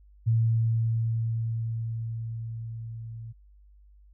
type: tone with level ramp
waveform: sine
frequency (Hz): 113.7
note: A#2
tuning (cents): -43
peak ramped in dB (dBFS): -19 to -37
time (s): 0.26-3.33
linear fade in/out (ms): 20
effects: added 50 Hz sine -52 dBFS peak until 4.13 s